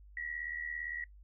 sine tone with amplitude modulation, 1924 Hz, B6, 46 cents flat, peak -34 dBFS, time 0.17-1.04 s, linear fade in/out 2 ms, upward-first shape sine, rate 77.6 Hz, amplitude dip 75%, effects noise-tail reverb RT60 0.1 s tail -21 dB re dry + added 50 Hz sine -53 dBFS peak until 1.23 s

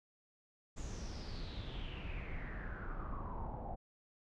brown noise with low-pass filter sweep, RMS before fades -43 dBFS, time 0.76-3.76 s, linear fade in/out 20 ms, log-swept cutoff 7100 to 720 Hz, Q 6.6, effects none

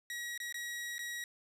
sawtooth tone with dropouts, 1910 Hz, A#6, 42 cents sharp, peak -35 dBFS, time 0.1-1.24 s, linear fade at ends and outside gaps 1 ms, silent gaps 0.377-0.401 / 0.525-0.543 / 0.982-0.991 s, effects resampled to 32000 Hz + 12-bit

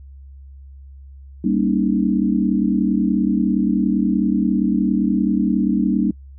sine chord, Eb dominant seventh, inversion first, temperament equal with one note detuned, 196 / 233.1 / 280.6 / 311.1 Hz, G3 / Bb3 / Db4 / Eb4, 0 / 0 / +21 / 0 cents, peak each -19 / -20 / -22 / -22 dBFS, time 1.44-6.11 s, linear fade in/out 5 ms, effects noise-tail reverb RT60 0.1 s tail -26 dB re dry + added 68 Hz sine -37 dBFS peak until 6.38 s

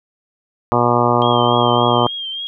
harmonic tone, 120.6 Hz, B2, 41 cents flat, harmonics 1 / 2 / 3 / 4 / 5 / 6 / 7 / 8 / 9 / 10, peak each -21 / -21 / -21 / -21 / -21 / -21 / -21 / -21 / -21 / -21 dBFS, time 0.72-2.07 s, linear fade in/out 0 ms
sine tone with vibrato, 3200 Hz, G7, 35 cents sharp, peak -23 dBFS, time 1.22-2.47 s, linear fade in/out 0 ms, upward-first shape triangle, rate 3.5 Hz, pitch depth 57 cents each way
effects none

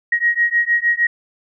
sine beating tone pair, 1886 / 1892.5 Hz, A#6 / A#6, +20 / +26 cents, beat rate 6.5 Hz, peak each -17 dBFS, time 0.12-1.07 s, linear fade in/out 5 ms, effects none

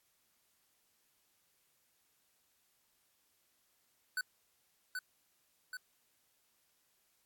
square tone with echo, 1499 Hz, F#6, 22 cents sharp, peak -34 dBFS, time 4.17-4.21 s, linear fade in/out 2 ms, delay 780 ms, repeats 2, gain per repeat -4 dB, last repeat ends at 5.77 s, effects white hiss -75 dBFS RMS until 7.25 s + AAC 64 kbps

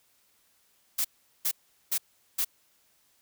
blue noise bursts, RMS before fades -27 dBFS, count 4, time 0.98-2.448 s, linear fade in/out 10 ms, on 67 ms, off 400 ms, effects white hiss -67 dBFS RMS until 3.21 s

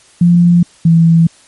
sine tone pair in turn, 173.6 / 165.47 Hz, F3 / E3, -10 / +7 cents, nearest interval minor second, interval 83 cents, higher first, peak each -4 dBFS, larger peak neither, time 0.21-0.63 / 0.85-1.27 s, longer neither, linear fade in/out 5 ms, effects white hiss -45 dBFS RMS until 1.47 s + MP3 48 kbps

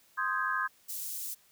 sine chord, Ab major seventh, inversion first, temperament equal, 1046.5 / 1244.5 / 1568 / 1661.2 Hz, C6 / Eb6 / G6 / Ab6, 0 / 0 / 0 / 0 cents, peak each -34 dBFS, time 0.17-0.68 s, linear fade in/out 20 ms
white high-pass noise, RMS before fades -38 dBFS, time 0.88-1.35 s, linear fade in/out 20 ms, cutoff 6900 Hz, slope 12 dB/octave
effects white hiss -64 dBFS RMS until 1.51 s

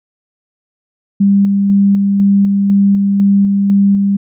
sine tone with tremolo, 198.9 Hz, G3, 25 cents sharp, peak -6 dBFS, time 1.2-4.17 s, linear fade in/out 10 ms, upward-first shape square, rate 2 Hz, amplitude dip 30%, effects none

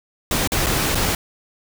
pink noise with dropouts, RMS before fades -20 dBFS, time 0.31-1.15 s, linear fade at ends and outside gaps 2 ms, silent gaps 0.475-0.519 / 0.662-0.666 / 0.948-0.953 s, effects none

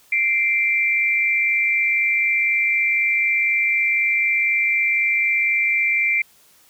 sine tone pair together, 2093 / 2349 Hz, C7 / D7, 0 / 0 cents, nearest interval major second, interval 200 cents, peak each -20 / -18 dBFS, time 0.12-6.22 s, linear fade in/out 5 ms, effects white hiss -54 dBFS RMS until 6.69 s

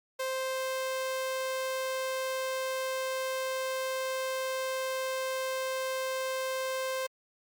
sawtooth tone, 523.3 Hz, C5, in tune, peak -27 dBFS, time 0.19-7.07 s, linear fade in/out 10 ms, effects Opus 48 kbps

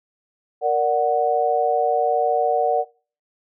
sine chord, Bb augmented, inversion none, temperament equal, 466.2 / 587.3 / 740 Hz, Bb4 / D5 / F#5, 0 / 0 / 0 cents, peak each -22 / -22 / -19 dBFS, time 0.61-2.85 s, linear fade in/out 50 ms, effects noise-tail reverb RT60 0.4 s tail -23 dB re dry

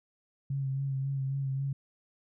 sine tone with vibrato, 136 Hz, C#3, 33 cents flat, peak -29 dBFS, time 0.5-1.73 s, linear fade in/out 5 ms, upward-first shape sine, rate 3.7 Hz, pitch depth 30 cents each way, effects none

